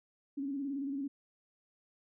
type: tone with vibrato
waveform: sine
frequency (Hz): 277.2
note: C#4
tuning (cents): 0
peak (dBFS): -34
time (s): 0.37-1.08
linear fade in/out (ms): 10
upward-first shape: square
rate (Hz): 18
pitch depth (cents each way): 55
effects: none